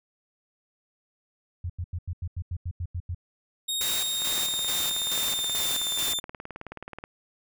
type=tone bursts; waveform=sine; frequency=87.31 Hz; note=F2; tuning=in tune; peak=-28 dBFS; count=11; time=1.64-3.147 s; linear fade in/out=5 ms; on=57 ms; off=88 ms
type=tone with pitch glide; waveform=sawtooth; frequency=3729 to 3573 Hz; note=A#7 to A7; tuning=0 to +26 cents; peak=-24 dBFS; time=3.68-6.2 s; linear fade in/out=10 ms; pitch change=-74 cents; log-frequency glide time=3.82-5.94 s
type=noise with tremolo; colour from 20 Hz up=white; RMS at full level=-31 dBFS; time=3.81-6.13 s; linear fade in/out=0 ms; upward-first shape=square; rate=2.3 Hz; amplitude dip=60%
type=click train; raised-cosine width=0.5 ms; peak=-23 dBFS; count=54; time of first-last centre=4.22-7.039 s; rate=18.8 Hz
effects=none